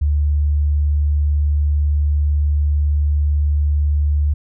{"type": "tone", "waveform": "sine", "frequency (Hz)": 73.5, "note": "D2", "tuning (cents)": 2, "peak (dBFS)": -13, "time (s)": [0.01, 4.34], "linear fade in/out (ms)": 10, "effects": []}